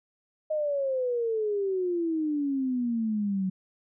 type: exponential sweep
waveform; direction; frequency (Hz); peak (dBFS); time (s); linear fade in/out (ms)
sine; down; 626 to 185; -25; 0.5-3.5; 10
effects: none